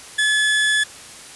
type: tone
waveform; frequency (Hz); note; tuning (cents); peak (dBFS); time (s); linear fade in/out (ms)
30% pulse; 1716; A6; -44; -13; 0.18-0.84; 10
effects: white hiss -39 dBFS RMS until 1.35 s + resampled to 24000 Hz